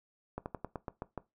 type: slowing click train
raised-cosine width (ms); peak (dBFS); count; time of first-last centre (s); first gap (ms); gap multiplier
1; -23; 8; 0.38-1.177; 79; 1.12
effects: noise-tail reverb RT60 0.2 s tail -18 dB re dry